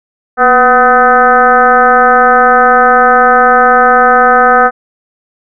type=tone with frequency modulation; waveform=sine; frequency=1006 Hz; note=B5; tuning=32 cents sharp; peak=-3 dBFS; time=0.37-4.71 s; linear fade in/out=50 ms; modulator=256 Hz; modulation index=2.2; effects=none

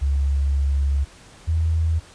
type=tone pair in turn; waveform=sine; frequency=69.6 / 80.95 Hz; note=C#2 / E2; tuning=+8 / -31 cents; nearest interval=minor third; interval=261 cents; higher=second; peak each=-17 dBFS; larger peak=neither; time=0.01-1.05 / 1.47-2 s; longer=first; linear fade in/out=20 ms; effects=pink hiss -47 dBFS RMS until 2.14 s + resampled to 22050 Hz

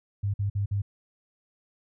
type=tone bursts; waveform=sine; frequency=100.6 Hz; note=G2; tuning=45 cents sharp; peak=-24 dBFS; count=4; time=0.23-0.82 s; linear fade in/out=10 ms; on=110 ms; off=50 ms; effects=none

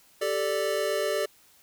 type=chord; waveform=square; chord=G suspended second; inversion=none; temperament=equal; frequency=392 / 440 / 587.3 Hz; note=G4 / A4 / D5; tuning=0 / 0 / 0 cents; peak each=-32 / -31 / -29 dBFS; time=0.21-1.26 s; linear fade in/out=10 ms; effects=white hiss -59 dBFS RMS until 1.62 s

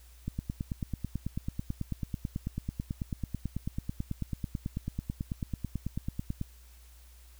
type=click train; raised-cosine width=5 ms; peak=-20 dBFS; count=57; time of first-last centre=0.28-6.414 s; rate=9.13 Hz; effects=added 60 Hz sine -52 dBFS peak until 7.39 s + white hiss -61 dBFS RMS until 7.39 s

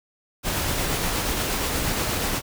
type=noise with tremolo; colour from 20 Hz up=pink; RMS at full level=-24 dBFS; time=0.43-2.42 s; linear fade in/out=50 ms; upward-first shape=triangle; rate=8.4 Hz; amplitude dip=25%; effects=none

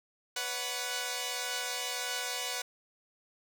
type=chord; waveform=5% pulse; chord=B suspended second; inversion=none; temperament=equal with one note detuned; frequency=493.9 / 565.4 / 740 Hz; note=B4 / C#5 / F#5; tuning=0 / +34 / 0 cents; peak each=-26 / -29 / -25 dBFS; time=0.36-2.62 s; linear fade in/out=5 ms; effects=none

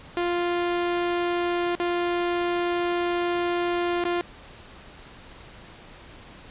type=tone with dropouts; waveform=sawtooth; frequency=349.2 Hz; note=F4; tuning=in tune; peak=-19 dBFS; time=0.17-4.21 s; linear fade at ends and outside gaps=0 ms; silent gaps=1.752-1.8 / 4.04-4.052 s; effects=pink hiss -46 dBFS RMS until 6.5 s + resampled to 8000 Hz

